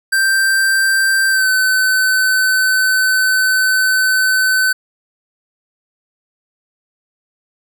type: tone with pitch glide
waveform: square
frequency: 1568 to 1519.8 Hz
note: G6 to F#6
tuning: 0 to +46 cents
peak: -12 dBFS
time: 0.12-4.73 s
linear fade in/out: 10 ms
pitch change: -54 cents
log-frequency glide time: 1.29-1.49 s
effects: none